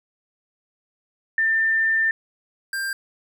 sine / square tone pair in turn, 1792 / 1587.8 Hz, A6 / G6, +31 / +22 cents, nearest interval major second, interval 209 cents, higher first, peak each -17 / -25 dBFS, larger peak first, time 1.38-2.11 / 2.73-2.93 s, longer first, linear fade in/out 2 ms, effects none

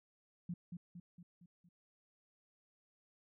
sine tone with echo, 174.61 Hz, F3, in tune, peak -38 dBFS, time 0.49-0.54 s, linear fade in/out 5 ms, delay 230 ms, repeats 5, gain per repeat -5 dB, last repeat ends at 1.69 s, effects none

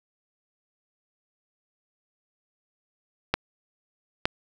clicks, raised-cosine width 0.3 ms, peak -5 dBFS, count 2, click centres 3.34 / 4.255 s, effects 7-bit

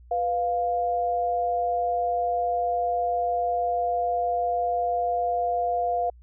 sine tone pair together, 493.9 / 700.1 Hz, B4 / F5, 0 / +4 cents, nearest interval tritone, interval 604 cents, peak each -29 / -23 dBFS, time 0.11-6.1 s, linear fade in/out 5 ms, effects added 60 Hz sine -47 dBFS peak until 6.22 s

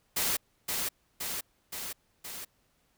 white noise with echo, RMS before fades -29 dBFS, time 0.16-0.37 s, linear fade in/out 10 ms, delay 520 ms, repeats 4, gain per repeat -3 dB, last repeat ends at 2.45 s, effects pink hiss -71 dBFS RMS until 2.97 s

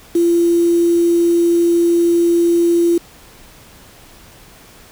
sine tone with quantisation, 341.6 Hz, F4, 38 cents flat, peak -10 dBFS, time 0.15-2.98 s, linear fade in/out 5 ms, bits 5, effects pink hiss -43 dBFS RMS until 4.91 s

